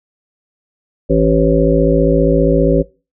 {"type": "harmonic tone", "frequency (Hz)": 55, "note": "A1", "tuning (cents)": 0, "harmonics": [1, 3, 5, 7, 9, 10], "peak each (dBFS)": [-16, -16, -16, -16, -16, -16], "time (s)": [1.09, 2.83], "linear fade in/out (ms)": 20, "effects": ["noise-tail reverb RT60 0.3 s tail -21 dB re dry"]}